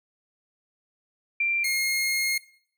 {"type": "tone pair in turn", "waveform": ["sine", "sawtooth"], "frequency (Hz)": [2365, 2145], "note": ["D7", "C7"], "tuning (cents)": [12, 42], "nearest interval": "major second", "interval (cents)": 170, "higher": "first", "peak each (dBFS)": [-21, -20], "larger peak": "second", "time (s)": [[1.4, 1.64], [1.64, 2.38]], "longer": "second", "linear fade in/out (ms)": 5, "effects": ["noise-tail reverb RT60 0.6 s tail -19 dB re dry"]}